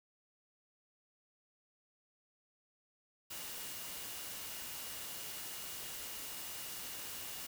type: tone in noise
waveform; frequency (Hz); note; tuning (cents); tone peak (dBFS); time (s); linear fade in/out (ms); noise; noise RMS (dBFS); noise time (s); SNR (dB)
sine; 2863; F7; +42; -56; 3.3-7.47; 10; white; -45; 3.3-7.47; -14
effects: none